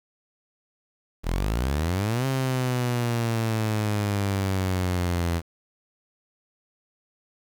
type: exponential two-way sweep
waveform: sawtooth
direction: up then down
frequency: 38.89 to 134.5 to 83.7 Hz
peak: -19 dBFS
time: 1.23-5.42 s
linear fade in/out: 50 ms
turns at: 2.26 s
effects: 8-bit